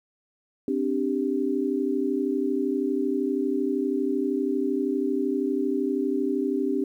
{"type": "chord", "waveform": "sine", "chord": "C suspended second", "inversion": "none", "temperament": "just", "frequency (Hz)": [261.6, 294.3, 392.4], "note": ["C4", "D4", "G4"], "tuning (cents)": [0, 4, 2], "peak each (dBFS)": -27, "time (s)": [0.68, 6.84], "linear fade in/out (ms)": 2, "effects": ["10-bit"]}